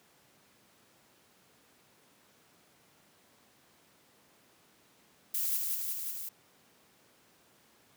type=noise with echo; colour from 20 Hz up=violet; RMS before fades=-32 dBFS; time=5.34-5.57 s; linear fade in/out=5 ms; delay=180 ms; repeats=4; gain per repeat=-2 dB; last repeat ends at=6.29 s; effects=pink hiss -64 dBFS RMS until 7.96 s + high-pass 150 Hz 12 dB/octave